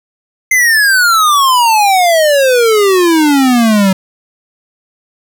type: exponential sweep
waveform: square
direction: down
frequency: 2093 to 186.4 Hz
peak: -7 dBFS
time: 0.51-3.93 s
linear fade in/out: 5 ms
effects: none